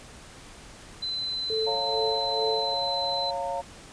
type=tone; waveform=sine; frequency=4040 Hz; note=B7; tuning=39 cents sharp; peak=-28 dBFS; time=1.02-3.31 s; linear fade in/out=10 ms
type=tone with tremolo; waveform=sine; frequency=441.8 Hz; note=A4; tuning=7 cents sharp; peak=-25 dBFS; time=1.5-2.74 s; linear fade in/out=0 ms; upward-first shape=sine; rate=2.3 Hz; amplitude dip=80%
type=chord; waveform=sine; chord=Bb minor; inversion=first; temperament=equal with one note detuned; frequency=554.4 / 698.5 / 912.1 Hz; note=Db5 / F5 / Bb5; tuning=0 / 0 / -38 cents; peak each=-32 dBFS; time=1.66-3.62 s; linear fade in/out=20 ms
effects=pink hiss -47 dBFS RMS until 3.92 s + resampled to 22050 Hz